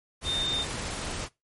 sine tone in noise, 3632 Hz, A#7, 46 cents flat, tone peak -26 dBFS, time 0.24-0.66 s, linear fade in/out 50 ms, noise pink, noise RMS -34 dBFS, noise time 0.21-1.29 s, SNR +5 dB, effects noise-tail reverb RT60 0.2 s tail -20 dB re dry + MP3 48 kbps

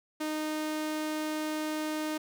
sawtooth tone, 308.3 Hz, D#4, 16 cents flat, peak -27 dBFS, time 0.2-2.18 s, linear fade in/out 10 ms, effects none

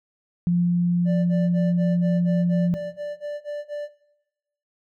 sine tone, 174.7 Hz, F3, 1 cent sharp, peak -17 dBFS, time 0.47-2.74 s, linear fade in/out 0 ms
triangle tone bursts, 587.3 Hz, D5, in tune, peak -25 dBFS, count 12, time 1.05-3.889 s, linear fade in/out 50 ms, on 210 ms, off 29 ms
effects noise-tail reverb RT60 0.9 s tail -17 dB re dry

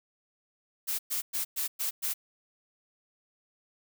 blue noise bursts, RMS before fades -31 dBFS, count 6, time 0.87-2.14 s, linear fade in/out 20 ms, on 120 ms, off 110 ms, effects none

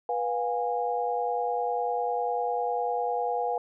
sine tone cluster, 489 / 711 / 821 Hz, B4 / F5 / G#5, -17 / +31 / -20 cents, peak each -30 dBFS, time 0.09-3.58 s, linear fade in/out 2 ms, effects none

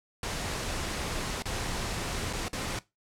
pink noise with dropouts, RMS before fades -33 dBFS, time 0.23-2.79 s, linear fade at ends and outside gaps 2 ms, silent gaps 1.423-1.455 / 2.329-2.333 / 2.483-2.53 s, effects noise-tail reverb RT60 0.2 s tail -18 dB re dry + low-pass 9000 Hz 12 dB/octave

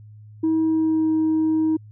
sine tone with pitch glide, 320 to 315.8 Hz, D#4 to D#4, +49 to +26 cents, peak -15 dBFS, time 0.43-1.77 s, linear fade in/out 10 ms, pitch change -23 cents, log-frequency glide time 0.61-1.12 s, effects tanh soft clip ceiling -15 dBFS + added 106 Hz sine -41 dBFS peak until 1.91 s

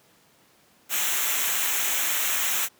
white noise with comb filter, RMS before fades -25 dBFS, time 0.89-2.69 s, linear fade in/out 50 ms, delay 0.21 ms, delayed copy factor -0.7, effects pink hiss -59 dBFS RMS until 2.79 s + high-pass 150 Hz 12 dB/octave

